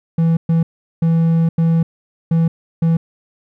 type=tone bursts at uneven times; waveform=triangle; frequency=164.81 Hz; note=E3; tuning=in tune; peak=-9 dBFS; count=6; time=0.18-0.37 / 0.49-0.63 / 1.02-1.49 / 1.58-1.83 / 2.31-2.48 / 2.82-2.97 s; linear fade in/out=5 ms; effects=none